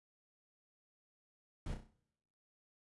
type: noise with echo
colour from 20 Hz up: brown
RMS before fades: -41 dBFS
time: 1.66-1.74 s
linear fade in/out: 2 ms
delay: 32 ms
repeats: 6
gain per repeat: -6 dB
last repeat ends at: 1.932 s
effects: noise-tail reverb RT60 0.9 s tail -23 dB re dry + resampled to 24000 Hz